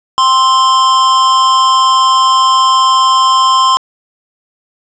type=tone with amplitude modulation; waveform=square; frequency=1046.5 Hz; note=C6; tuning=in tune; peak=-5 dBFS; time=0.18-3.77 s; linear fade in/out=0 ms; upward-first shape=sine; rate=265 Hz; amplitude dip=45%; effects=resampled to 16000 Hz + 7-bit